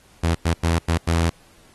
sawtooth tone bursts at uneven times, 83.5 Hz, E2, 23 cents sharp, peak -13 dBFS, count 5, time 0.23-0.35 / 0.45-0.54 / 0.63-0.79 / 0.88-0.98 / 1.07-1.3 s, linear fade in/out 10 ms, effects pink hiss -54 dBFS RMS until 1.74 s + AAC 32 kbps

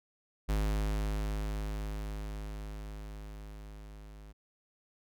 square tone with level ramp, 51.91 Hz, G#1, in tune, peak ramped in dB -28 to -49 dBFS, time 0.48-4.33 s, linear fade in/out 20 ms, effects none

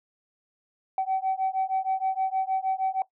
sine beating tone pair, 760 / 766.4 Hz, F#5 / G5, +46 / -39 cents, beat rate 6.4 Hz, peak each -26 dBFS, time 0.98-3.02 s, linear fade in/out 2 ms, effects noise-tail reverb RT60 0.1 s tail -18 dB re dry + tanh soft clip ceiling -19 dBFS

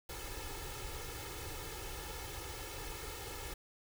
pink noise with comb filter, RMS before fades -44 dBFS, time 0.09-3.54 s, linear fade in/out 5 ms, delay 2.3 ms, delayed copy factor +1, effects none

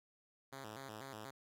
5% pulse tone with vibrato, 120.8 Hz, B2, 38 cents flat, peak -36 dBFS, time 0.52-1.31 s, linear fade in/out 10 ms, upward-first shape square, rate 4.1 Hz, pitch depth 200 cents each way, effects AAC 64 kbps

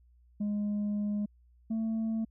sine tone pair in turn, 207 / 222.9 Hz, G#3 / A3, -5 / +23 cents, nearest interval minor second, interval 128 cents, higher second, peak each -26 / -26 dBFS, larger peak neither, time 0.4-1.26 / 1.7-2.25 s, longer first, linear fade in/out 10 ms, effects tanh soft clip ceiling -28 dBFS + added 60 Hz sine -59 dBFS peak until 2.3 s

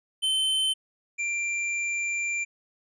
square tone pair in turn, 3077 / 2367 Hz, G7 / D7, -33 / +13 cents, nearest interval perfect fourth, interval 454 cents, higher first, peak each -23 / -27 dBFS, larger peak first, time 0.22-0.74 / 1.18-2.45 s, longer second, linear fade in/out 20 ms, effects resampled to 22050 Hz

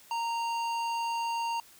sine tone with hard clipping, 927 Hz, A#5, 10 cents flat, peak -31 dBFS, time 0.11-1.6 s, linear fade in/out 2 ms, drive 13 dB, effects white hiss -56 dBFS RMS until 1.79 s

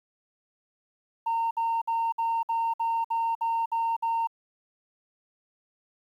sine tone bursts, 916 Hz, A#5, 31 cents flat, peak -22 dBFS, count 10, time 1.26-4.273 s, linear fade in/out 10 ms, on 250 ms, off 57 ms, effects tanh soft clip ceiling -22 dBFS + 10-bit

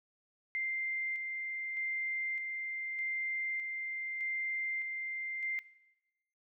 sine tone with tremolo, 2093 Hz, C7, in tune, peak -32 dBFS, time 0.55-5.59 s, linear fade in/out 0 ms, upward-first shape square, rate 0.82 Hz, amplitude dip 30%, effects noise-tail reverb RT60 1.0 s tail -20 dB re dry

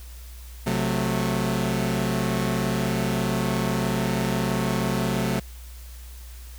sawtooth chord, F# diminished, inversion second, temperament equal with one note detuned, 130.81 / 183.19 / 220 Hz, C3 / F#3 / A3, 0 / -17 / 0 cents, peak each -23 dBFS, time 0.66-5.4 s, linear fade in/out 10 ms, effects added 60 Hz sine -38 dBFS peak until 6.58 s + white hiss -49 dBFS RMS until 6.58 s

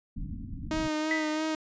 pink low-pass noise, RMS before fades -37 dBFS, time 0.16-0.88 s, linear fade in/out 5 ms, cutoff 290 Hz, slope 96 dB/octave
sawtooth tone with vibrato, 311.1 Hz, D#4, in tune, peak -24 dBFS, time 0.71-1.55 s, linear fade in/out 2 ms, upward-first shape sine, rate 3 Hz, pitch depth 26 cents each way
sine tone with exponential decay, 1975.5 Hz, B6, in tune, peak -24 dBFS, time 1.11-1.47 s, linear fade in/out 1 ms, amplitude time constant 78 ms
effects resampled to 16000 Hz

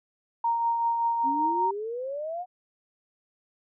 sine tone with tremolo, 930 Hz, A#5, 4 cents flat, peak -21 dBFS, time 0.44-1.71 s, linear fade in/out 5 ms, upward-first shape triangle, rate 5.2 Hz, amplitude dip 40%
sine exponential sweep, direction up, 261.6 to 740 Hz, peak -30 dBFS, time 1.23-2.46 s, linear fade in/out 50 ms
effects none

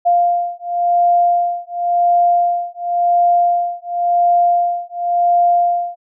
sine beating tone pair, 698.5 / 699.43 Hz, F5 / F5, 0 / +2 cents, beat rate 0.93 Hz, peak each -15 dBFS, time 0.05-5.96 s, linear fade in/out 20 ms, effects none

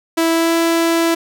sawtooth tone with pitch glide, 329.2 to 332.6 Hz, E4 to E4, -2 to +16 cents, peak -9 dBFS, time 0.17-1.15 s, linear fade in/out 10 ms, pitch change +18 cents, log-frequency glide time 0.31-0.55 s, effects none

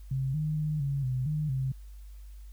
sine tone with pitch steps, 133.2 / 153.7 / 152.7 / 139.2 / 128 / 152.3 / 132.1 Hz, C3 / D#3 / D#3 / C#3 / C3 / D#3 / C3, +31 / -21 / -32 / +8 / -38 / -37 / +17 cents, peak -27 dBFS, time 0.11-1.72 s, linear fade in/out 5 ms, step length 230 ms, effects added 50 Hz sine -43 dBFS peak until 2.52 s + white hiss -65 dBFS RMS until 2.52 s

